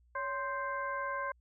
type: harmonic tone with a mistuned harmonic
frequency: 523 Hz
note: C5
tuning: 1 cent flat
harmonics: 1 / 2 / 3 / 4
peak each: -40 / -36 / -39 / -48 dBFS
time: 0.15-1.32 s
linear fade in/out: 5 ms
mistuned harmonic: 1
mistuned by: +120 cents
effects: added 60 Hz sine -63 dBFS peak until 1.4 s